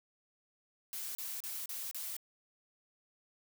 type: noise bursts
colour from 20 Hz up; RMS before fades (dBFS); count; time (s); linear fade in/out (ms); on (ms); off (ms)
blue; -41; 5; 0.93-2.166; 0; 220; 34
effects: none